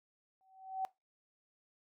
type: tone with exponential growth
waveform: sine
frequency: 762 Hz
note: G5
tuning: 49 cents flat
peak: -31 dBFS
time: 0.41-0.85 s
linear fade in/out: 0 ms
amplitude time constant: 95 ms
effects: noise-tail reverb RT60 0.2 s tail -20 dB re dry + AAC 64 kbps